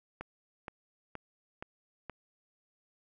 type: click train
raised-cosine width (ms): 0.5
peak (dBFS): -25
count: 5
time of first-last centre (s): 0.21-2.097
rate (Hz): 2.12
effects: none